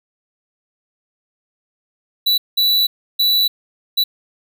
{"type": "tone bursts at uneven times", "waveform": "square", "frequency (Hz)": 3951, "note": "B7", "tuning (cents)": 0, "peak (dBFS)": -13, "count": 4, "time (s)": [[2.26, 2.38], [2.57, 2.87], [3.19, 3.48], [3.97, 4.04]], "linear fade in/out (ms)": 10, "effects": []}